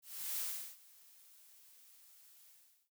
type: noise with ADSR envelope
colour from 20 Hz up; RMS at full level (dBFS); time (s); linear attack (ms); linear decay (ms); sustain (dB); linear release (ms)
blue; -38; 0.02-2.9; 360; 380; -24; 420
effects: none